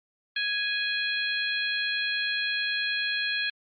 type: harmonic tone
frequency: 830.6 Hz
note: G#5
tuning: in tune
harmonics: 2 / 3 / 4 / 5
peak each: -29 / -31 / -32 / -33 dBFS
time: 0.36-3.5 s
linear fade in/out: 5 ms
effects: MP3 32 kbps